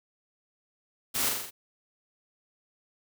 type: noise with echo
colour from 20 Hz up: white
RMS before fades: -29 dBFS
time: 1.14-1.3 s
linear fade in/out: 20 ms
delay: 42 ms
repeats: 5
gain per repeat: -3 dB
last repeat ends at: 1.51 s
effects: none